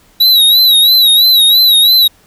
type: tone with vibrato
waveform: square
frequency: 3891 Hz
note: B7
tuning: 27 cents flat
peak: -5 dBFS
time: 0.2-2.08 s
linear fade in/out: 10 ms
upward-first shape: sine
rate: 3 Hz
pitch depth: 81 cents each way
effects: pink hiss -48 dBFS RMS until 2.26 s